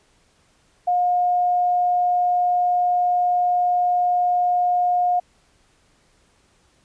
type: tone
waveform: sine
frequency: 715 Hz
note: F5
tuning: 41 cents sharp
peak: -16 dBFS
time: 0.87-5.2 s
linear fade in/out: 10 ms
effects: pink hiss -60 dBFS RMS until 6.84 s + resampled to 22050 Hz